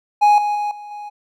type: tone with level steps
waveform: triangle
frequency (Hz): 830.6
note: G#5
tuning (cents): 0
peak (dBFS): -7 / -15 / -17 / -30 / -27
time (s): 0.21-1.1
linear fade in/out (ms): 20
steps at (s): 0.38 / 0.55 / 0.71 / 0.91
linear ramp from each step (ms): 2
effects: none